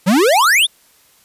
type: exponential sweep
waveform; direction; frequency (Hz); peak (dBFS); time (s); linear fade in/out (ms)
square; up; 169.4 to 3747; -10; 0.06-0.67; 20
effects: white hiss -52 dBFS RMS until 1.24 s + resampled to 32000 Hz